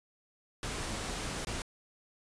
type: noise with dropouts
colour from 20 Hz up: pink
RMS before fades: -37 dBFS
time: 0.63-1.62 s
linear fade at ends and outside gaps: 1 ms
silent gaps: 1.449-1.47 s
effects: resampled to 22050 Hz